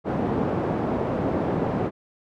pink band-pass noise, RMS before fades -25 dBFS, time 0.04-1.91 s, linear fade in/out 50 ms, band 150 to 690 Hz, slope 12 dB/octave, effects none

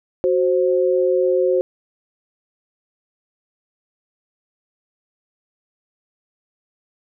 sine tone pair together, 370 / 526.4 Hz, F#4 / C5, 0 / +10 cents, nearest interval tritone, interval 610 cents, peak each -17 dBFS, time 0.24-1.61 s, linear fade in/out 0 ms, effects none

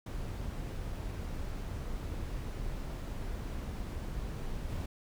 brown noise with level steps, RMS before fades -38 / -36 dBFS, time 0.06-4.86 s, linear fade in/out 5 ms, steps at 4.69 s, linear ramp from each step 10 ms, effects none

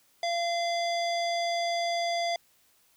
square tone with low-pass filter, 686 Hz, F5, 31 cents flat, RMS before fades -29 dBFS, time 0.23-2.36 s, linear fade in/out 2 ms, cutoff 5000 Hz, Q 2.1, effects white hiss -65 dBFS RMS until 2.96 s

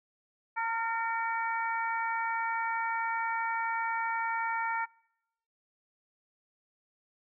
harmonic tone with a mistuned harmonic, 455.4 Hz, A#4, 40 cents flat, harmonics 2 / 3 / 4 / 5, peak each -31 / -35 / -37 / -39 dBFS, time 0.56-4.86 s, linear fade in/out 20 ms, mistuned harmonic 3, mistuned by +25 cents, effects noise-tail reverb RT60 0.8 s tail -25 dB re dry

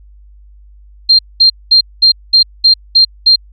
sine tone bursts, 4186 Hz, C8, in tune, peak -3 dBFS, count 8, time 1.09-3.36 s, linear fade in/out 10 ms, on 100 ms, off 210 ms, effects added 50 Hz sine -37 dBFS peak until 3.52 s

